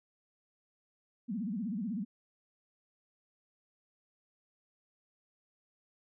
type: tone with vibrato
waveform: sine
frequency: 212.1 Hz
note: G#3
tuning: 37 cents sharp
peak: -33 dBFS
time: 1.28-2.05 s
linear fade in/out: 20 ms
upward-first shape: sine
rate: 16 Hz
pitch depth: 250 cents each way
effects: none